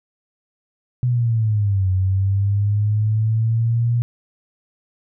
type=linear two-way sweep; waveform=sine; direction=down then up; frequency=125.4 to 92.8 to 119.8 Hz; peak=-15 dBFS; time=1.03-4.02 s; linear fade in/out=0 ms; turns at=1.9 s; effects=none